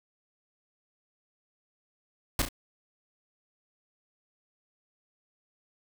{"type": "noise with echo", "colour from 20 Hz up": "pink", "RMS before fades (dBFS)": -25, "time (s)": [2.39, 2.42], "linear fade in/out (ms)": 2, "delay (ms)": 34, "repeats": 2, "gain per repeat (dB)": -7, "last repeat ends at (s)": 2.488, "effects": []}